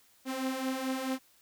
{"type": "beating tone pair", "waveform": "sawtooth", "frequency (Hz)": [259, 263.6], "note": ["C4", "C4"], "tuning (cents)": [-17, 13], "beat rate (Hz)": 4.6, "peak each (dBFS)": [-33, -29], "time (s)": [0.25, 1.19], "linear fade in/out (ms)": 50, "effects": ["white hiss -64 dBFS RMS until 1.41 s"]}